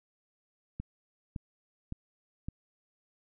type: click train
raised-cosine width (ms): 5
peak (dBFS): -24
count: 4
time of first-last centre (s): 0.8-2.485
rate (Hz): 1.78
effects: none